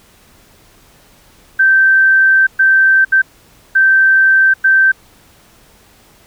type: tone bursts at uneven times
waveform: sine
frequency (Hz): 1557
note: G6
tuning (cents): -12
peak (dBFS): -6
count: 5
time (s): 1.59-2.47 / 2.59-3.05 / 3.12-3.22 / 3.75-4.54 / 4.64-4.92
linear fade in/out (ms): 10
effects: pink hiss -47 dBFS RMS until 6.26 s